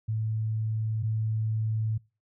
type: tone pair in turn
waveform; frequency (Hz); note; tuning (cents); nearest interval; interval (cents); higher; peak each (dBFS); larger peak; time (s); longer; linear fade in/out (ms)
sine; 109.9 / 109.9; A2 / A2; -2 / -2; unison; 0; neither; -26 / -25; second; 0.08-1.03 / 1.03-1.98; neither; 10
effects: noise-tail reverb RT60 0.3 s tail -24 dB re dry